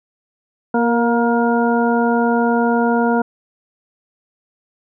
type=harmonic tone with a mistuned harmonic; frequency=236 Hz; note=A#3; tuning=22 cents sharp; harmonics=1 / 2 / 3 / 4 / 6; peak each=-16 / -19 / -21 / -22 / -24 dBFS; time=0.74-3.22 s; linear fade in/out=5 ms; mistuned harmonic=2; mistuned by=-16 cents; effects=none